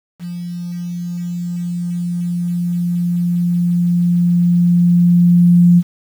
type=tone with level ramp; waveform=sine; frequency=174.61 Hz; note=F3; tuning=in tune; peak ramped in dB=-23 to -5 dBFS; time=0.19-5.83 s; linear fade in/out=50 ms; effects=7-bit